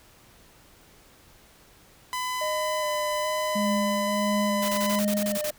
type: tone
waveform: sawtooth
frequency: 1006 Hz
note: B5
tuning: 32 cents sharp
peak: -24 dBFS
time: 2.13-4.99 s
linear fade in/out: 0 ms
type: tone with vibrato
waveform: triangle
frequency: 609 Hz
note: D#5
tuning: 37 cents flat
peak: -26 dBFS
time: 2.41-5.51 s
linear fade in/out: 5 ms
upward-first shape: square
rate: 1.2 Hz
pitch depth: 18 cents each way
type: tone with tremolo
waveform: sine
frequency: 207.7 Hz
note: G#3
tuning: in tune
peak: -23 dBFS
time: 3.55-5.38 s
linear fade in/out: 10 ms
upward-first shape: triangle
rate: 1.5 Hz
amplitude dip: 55%
type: noise bursts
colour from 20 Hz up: white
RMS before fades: -32 dBFS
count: 10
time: 4.62-5.505 s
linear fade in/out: 5 ms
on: 66 ms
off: 25 ms
effects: pink hiss -55 dBFS RMS until 5.58 s